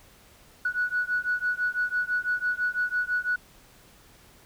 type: beating tone pair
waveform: sine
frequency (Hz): 1468 / 1474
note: F#6 / F#6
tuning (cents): -14 / -7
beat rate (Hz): 6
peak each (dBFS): -27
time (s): 0.65-3.36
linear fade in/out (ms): 5
effects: tanh soft clip ceiling -17 dBFS + pink hiss -55 dBFS RMS until 4.45 s